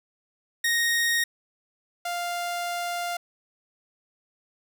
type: tone pair in turn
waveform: sawtooth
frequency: 1865 / 698.6 Hz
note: A#6 / F5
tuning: 0 / 0 cents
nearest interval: octave + perfect fourth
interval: 1700 cents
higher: first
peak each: -18 / -24 dBFS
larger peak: first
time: 0.64-1.24 / 2.05-3.17 s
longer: second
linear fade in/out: 5 ms
effects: none